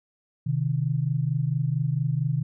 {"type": "tone pair together", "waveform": "sine", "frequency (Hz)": [129.08, 153.5], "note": ["C3", "D#3"], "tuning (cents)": [-23, -23], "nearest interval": "minor third", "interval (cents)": 300, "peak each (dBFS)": [-25, -25], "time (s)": [0.46, 2.43], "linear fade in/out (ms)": 10, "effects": []}